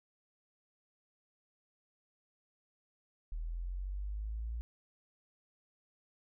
sine linear sweep, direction up, 39.05 to 58.27 Hz, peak -36 dBFS, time 3.32-4.61 s, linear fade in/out 0 ms, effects none

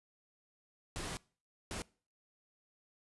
pink noise bursts at uneven times, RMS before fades -41 dBFS, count 2, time 0.96-1.17 / 1.71-1.82 s, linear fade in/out 0 ms, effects noise-tail reverb RT60 0.4 s tail -23 dB re dry + resampled to 24000 Hz

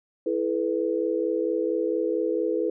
sine chord, E suspended fourth, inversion none, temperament equal with one note detuned, 329.6 / 429.5 / 493.9 Hz, E4 / A4 / B4, 0 / -42 / 0 cents, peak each -27 dBFS, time 0.26-2.7 s, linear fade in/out 5 ms, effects none

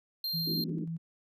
square tone, 4186 Hz, C8, in tune, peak -32 dBFS, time 0.24-0.64 s, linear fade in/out 2 ms
sine tone with tremolo, 164.81 Hz, E3, in tune, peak -33 dBFS, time 0.33-0.98 s, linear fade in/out 20 ms, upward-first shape square, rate 5.5 Hz, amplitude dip 25%
pink band-pass noise, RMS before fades -37 dBFS, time 0.46-0.86 s, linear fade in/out 20 ms, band 200 to 350 Hz, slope 48 dB/octave
effects none

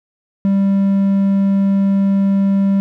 triangle tone, 196.5 Hz, G3, 4 cents sharp, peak -9 dBFS, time 0.45-2.8 s, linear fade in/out 0 ms, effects none

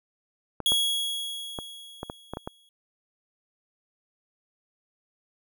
clicks, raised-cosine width 1 ms, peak -18 dBFS, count 8, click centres 0.603 / 0.72 / 1.588 / 2.031 / 2.099 / 2.336 / 2.371 / 2.475 s
45% pulse tone with exponential decay, 3330 Hz, G#7, 4 cents sharp, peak -19 dBFS, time 0.66-2.69 s, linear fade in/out 1 ms, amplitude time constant 440 ms
effects none

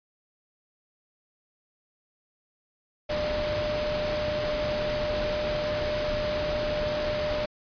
sine tone in noise, 600 Hz, D5, 37 cents sharp, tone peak -27 dBFS, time 3.09-7.46 s, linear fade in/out 10 ms, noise pink, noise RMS -32 dBFS, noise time 3.09-7.46 s, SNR +2 dB, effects resampled to 11025 Hz

